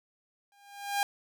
sawtooth tone with exponential growth, 806 Hz, G5, 48 cents sharp, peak -20 dBFS, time 0.52-1.03 s, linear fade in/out 1 ms, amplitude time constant 110 ms, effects none

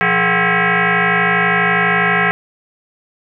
sine tone with frequency modulation, 174.61 Hz, F3, in tune, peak -11 dBFS, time 0.01-2.31 s, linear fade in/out 0 ms, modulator 297 Hz, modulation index 7.3, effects none

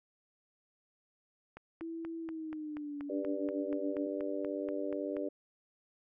click train, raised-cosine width 0.5 ms, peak -32 dBFS, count 16, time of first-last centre 1.57-5.167 s, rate 4.17 Hz
sine tone with pitch glide, 329.6 to 286.9 Hz, E4 to D4, 0 to -40 cents, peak -38 dBFS, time 1.81-4.07 s, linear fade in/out 5 ms, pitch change -240 cents, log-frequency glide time 2.2-3 s
harmonic tone, 98 Hz, G2, in tune, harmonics 3 / 4 / 5 / 6, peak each -38 / -40 / -41 / -39 dBFS, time 3.09-5.29 s, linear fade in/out 10 ms
effects none

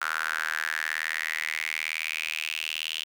sawtooth tone with high-pass filter sweep, 78.9 Hz, D#2, 25 cents sharp, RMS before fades -31 dBFS, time 0.01-3.04 s, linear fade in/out 10 ms, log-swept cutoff 1400 to 3000 Hz, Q 6.3, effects none

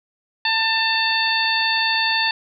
harmonic tone, 894 Hz, A5, 27 cents sharp, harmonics 1 / 2 / 3 / 4 / 5, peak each -24 / -22 / -24 / -25 / -23 dBFS, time 0.45-2.31 s, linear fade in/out 2 ms, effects none

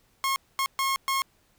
sawtooth tone bursts at uneven times, 1081 Hz, C#6, 44 cents flat, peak -20 dBFS, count 4, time 0.24-0.36 / 0.59-0.66 / 0.79-0.96 / 1.08-1.22 s, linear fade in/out 0 ms, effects pink hiss -65 dBFS RMS until 1.58 s

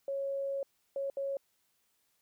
sine tone bursts at uneven times, 551 Hz, C#5, 11 cents flat, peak -32 dBFS, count 3, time 0.08-0.63 / 0.96-1.1 / 1.17-1.37 s, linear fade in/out 2 ms, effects white hiss -75 dBFS RMS until 2.21 s

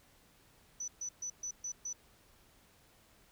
sine tone bursts, 5970 Hz, F#8, 15 cents sharp, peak -37 dBFS, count 6, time 0.8-1.93 s, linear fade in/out 5 ms, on 80 ms, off 130 ms, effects pink hiss -65 dBFS RMS until 3.31 s

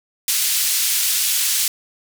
white band-pass noise, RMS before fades -19 dBFS, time 0.28-1.68 s, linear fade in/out 2 ms, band 2700 to 14000 Hz, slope 12 dB/octave, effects none

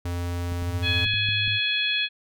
square tone, 87.31 Hz, F2, in tune, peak -27 dBFS, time 0.05-1.05 s, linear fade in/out 5 ms
clicks, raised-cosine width 5 ms, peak -25 dBFS, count 6, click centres 0.521 / 0.623 / 1.061 / 1.14 / 1.289 / 1.477 s
sine tone with pitch glide, 100.1 to 103.21 Hz, G2 to G#2, +37 to -10 cents, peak -29 dBFS, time 0.65-1.6 s, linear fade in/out 50 ms, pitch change +53 cents, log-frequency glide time 0.76-1.02 s
harmonic tone, 841 Hz, G#5, 22 cents sharp, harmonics 2 / 3 / 4 / 5, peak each -30 / -26 / -25 / -32 dBFS, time 0.82-2.09 s, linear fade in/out 50 ms
effects none

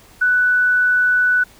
sine tone, 1487 Hz, F#6, 8 cents sharp, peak -12 dBFS, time 0.21-1.44 s, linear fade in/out 10 ms, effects pink hiss -47 dBFS RMS until 1.59 s

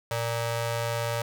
sawtooth ring-modulated tone, 349.4 Hz, F4, 1 cent sharp, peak -20 dBFS, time 0.11-1.22 s, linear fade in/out 2 ms, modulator 234 Hz, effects none

